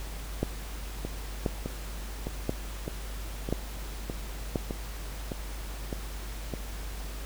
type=two click trains; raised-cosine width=2 ms; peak=-19 / -13 dBFS; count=10 / 5; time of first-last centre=1.05-6.538 / 0.43-4.558 s; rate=1.64 / 0.969 Hz; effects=added 50 Hz sine -36 dBFS peak until 7.25 s + pink hiss -44 dBFS RMS until 7.25 s